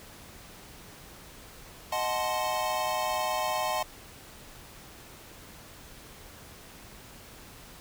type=chord; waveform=square; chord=D# diminished seventh; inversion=none; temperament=equal with one note detuned; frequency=622.3 / 740 / 869.4 / 1046.5 Hz; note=D#5 / F#5 / A5 / C6; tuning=0 / 0 / -21 / 0 cents; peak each=-34 dBFS; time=1.92-3.83 s; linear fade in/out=5 ms; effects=pink hiss -49 dBFS RMS until 7.8 s